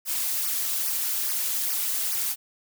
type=noise with flanger; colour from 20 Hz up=blue; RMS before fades=-27 dBFS; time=0.05-2.36 s; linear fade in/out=50 ms; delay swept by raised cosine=0.26 to 5.76 ms; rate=2.4 Hz; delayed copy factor=-0.95; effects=none